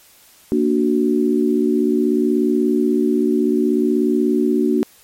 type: chord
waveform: sine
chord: Bb augmented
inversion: none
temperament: equal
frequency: 233.1 / 293.7 / 370 Hz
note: Bb3 / D4 / F#4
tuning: 0 / 0 / 0 cents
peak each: -18 dBFS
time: 0.52-4.83 s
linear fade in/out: 0 ms
effects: white hiss -49 dBFS RMS until 5.03 s + MP3 64 kbps